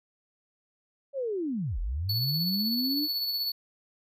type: linear two-way sweep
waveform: sine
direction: down then up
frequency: 570 to 37.11 to 307.4 Hz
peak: -28 dBFS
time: 1.13-3.08 s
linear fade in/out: 50 ms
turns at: 1.79 s
type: tone with tremolo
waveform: square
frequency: 4435 Hz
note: C#8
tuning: in tune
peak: -27 dBFS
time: 2.09-3.52 s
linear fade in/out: 5 ms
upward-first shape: sine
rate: 16 Hz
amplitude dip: 35%
effects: none